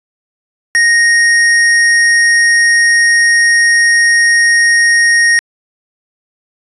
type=tone; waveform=square; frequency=1864.7 Hz; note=A#6; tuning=in tune; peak=-7 dBFS; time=0.75-5.39 s; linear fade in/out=0 ms; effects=resampled to 24000 Hz